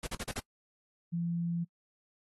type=noise bursts; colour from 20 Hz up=pink; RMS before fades=-37 dBFS; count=5; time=0.03-0.397 s; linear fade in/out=5 ms; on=39 ms; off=43 ms
type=tone; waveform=sine; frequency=170.4 Hz; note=F3; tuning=42 cents flat; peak=-30 dBFS; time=1.12-1.65 s; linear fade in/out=20 ms
effects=noise-tail reverb RT60 0.1 s tail -25 dB re dry + AAC 32 kbps